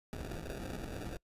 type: noise with sample-and-hold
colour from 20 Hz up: pink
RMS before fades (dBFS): -42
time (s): 0.13-1.17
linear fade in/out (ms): 0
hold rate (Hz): 1050
effects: noise-tail reverb RT60 0.1 s tail -24 dB re dry + resampled to 32000 Hz